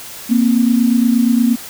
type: tone pair together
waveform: sine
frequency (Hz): 233 / 261.5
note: A#3 / C4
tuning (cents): -1 / -1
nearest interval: major second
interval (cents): 200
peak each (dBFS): -11 / -15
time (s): 0.29-1.56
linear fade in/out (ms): 20
effects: white hiss -32 dBFS RMS until 1.69 s